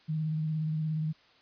sine tone with vibrato, 156.2 Hz, D#3, 7 cents sharp, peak -28 dBFS, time 0.08-1.13 s, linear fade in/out 20 ms, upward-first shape square, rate 17 Hz, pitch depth 22 cents each way, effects white hiss -61 dBFS RMS until 1.41 s + resampled to 11025 Hz

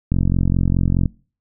click train, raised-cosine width 5 ms, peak -5 dBFS, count 43, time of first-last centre 0.12-1.058 s, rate 44.8 Hz, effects noise-tail reverb RT60 0.4 s tail -25 dB re dry

